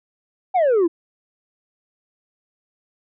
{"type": "exponential sweep", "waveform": "sine", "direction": "down", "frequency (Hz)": [784, 318.8], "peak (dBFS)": -11, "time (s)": [0.54, 0.88], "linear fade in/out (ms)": 20, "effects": ["tanh soft clip ceiling -13 dBFS"]}